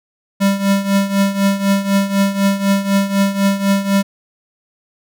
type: tone with tremolo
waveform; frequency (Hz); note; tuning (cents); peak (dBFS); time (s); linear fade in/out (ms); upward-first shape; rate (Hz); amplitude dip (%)
square; 197.4; G3; +12; -10; 0.4-4.03; 20; triangle; 4; 80
effects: none